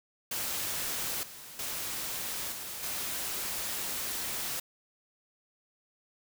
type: noise with level steps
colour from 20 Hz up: white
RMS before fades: -34 / -47 / -36 / -40 / -35 dBFS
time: 0.31-4.6 s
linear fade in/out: 5 ms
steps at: 1.23 / 1.59 / 2.52 / 2.83 s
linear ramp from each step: 2 ms
effects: none